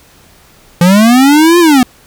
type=linear two-way sweep; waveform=square; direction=up then down; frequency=168.6 to 354.2 to 240.9 Hz; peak=-4 dBFS; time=0.81-1.83 s; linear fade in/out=2 ms; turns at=1.59 s; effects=pink hiss -43 dBFS RMS until 2.06 s